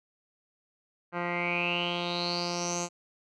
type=tone with low-pass filter sweep; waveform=10% pulse; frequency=174.4 Hz; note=F3; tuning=2 cents flat; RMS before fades=-31 dBFS; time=1.12-2.89 s; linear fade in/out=50 ms; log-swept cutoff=1700 to 7000 Hz; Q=9.7; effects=none